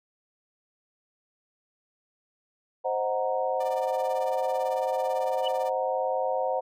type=chord; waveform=sine; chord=C half-diminished seventh; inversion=none; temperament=equal; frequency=523.3 / 622.3 / 740 / 932.3 Hz; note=C5 / Eb5 / Gb5 / Bb5; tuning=0 / 0 / 0 / 0 cents; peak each=-28 / -32 / -30 / -33 dBFS; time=2.84-6.61 s; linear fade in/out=20 ms
type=tone with tremolo; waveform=sawtooth; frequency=593 Hz; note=D5; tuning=17 cents sharp; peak=-33 dBFS; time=3.6-5.7 s; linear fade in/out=5 ms; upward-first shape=triangle; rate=18 Hz; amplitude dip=90%
type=tone with exponential growth; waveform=sine; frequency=2960 Hz; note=F#7; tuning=in tune; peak=-25 dBFS; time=5.41-5.48 s; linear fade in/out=5 ms; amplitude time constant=15 ms
effects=none